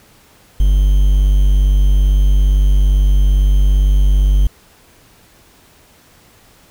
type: tone with quantisation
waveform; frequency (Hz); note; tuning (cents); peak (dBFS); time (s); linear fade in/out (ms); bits
triangle; 48.84; G1; -6; -6; 0.6-4.47; 0; 6
effects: pink hiss -48 dBFS RMS until 6.7 s